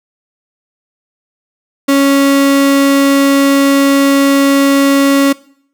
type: tone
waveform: 35% pulse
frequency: 277.2 Hz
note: C#4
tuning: in tune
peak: -5 dBFS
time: 1.88-5.33 s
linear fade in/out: 10 ms
effects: noise-tail reverb RT60 0.6 s tail -21 dB re dry